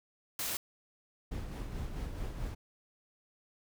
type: noise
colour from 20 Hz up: white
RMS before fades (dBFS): -36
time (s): 0.39-0.57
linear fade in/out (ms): 2
type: noise with tremolo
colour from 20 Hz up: brown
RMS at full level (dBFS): -37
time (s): 1.31-2.55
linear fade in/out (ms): 10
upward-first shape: sine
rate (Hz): 4.6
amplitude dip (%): 45
effects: none